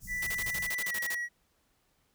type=band-stop noise; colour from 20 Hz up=pink; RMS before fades=-45 dBFS; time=0-0.71 s; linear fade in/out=50 ms; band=210 to 5500 Hz; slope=48 dB/octave
type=tone with pitch glide; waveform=triangle; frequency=1975.5 to 1918.2 Hz; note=B6 to A#6; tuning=0 to +49 cents; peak=-30 dBFS; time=0.07-1.29 s; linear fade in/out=50 ms; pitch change=-51 cents; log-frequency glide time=0.87-0.93 s
type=noise bursts; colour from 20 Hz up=white; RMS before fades=-37 dBFS; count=12; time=0.22-1.149 s; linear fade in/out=5 ms; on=49 ms; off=31 ms
type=clicks; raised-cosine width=0.5 ms; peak=-32 dBFS; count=2; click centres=0.588 / 0.804 s
effects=pink hiss -72 dBFS RMS until 2.14 s